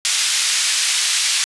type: band-pass noise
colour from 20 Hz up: white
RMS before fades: -18 dBFS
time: 0.05-1.44 s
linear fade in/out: 0 ms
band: 2200 to 7100 Hz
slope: 12 dB/octave
effects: resampled to 24000 Hz